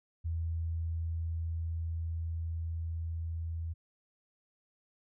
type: tone with level ramp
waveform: sine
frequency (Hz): 82.41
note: E2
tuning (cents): 0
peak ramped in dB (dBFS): -31 to -34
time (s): 0.24-3.74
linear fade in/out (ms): 20
effects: none